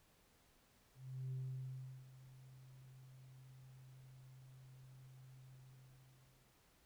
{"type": "tone with ADSR envelope", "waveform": "sine", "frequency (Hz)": 130.1, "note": "C3", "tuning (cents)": -9, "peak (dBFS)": -39, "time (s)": [0.94, 6.6], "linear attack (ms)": 380, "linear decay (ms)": 730, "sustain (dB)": -18, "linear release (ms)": 1100, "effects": ["tanh soft clip ceiling -39 dBFS", "pink hiss -72 dBFS RMS until 6.85 s"]}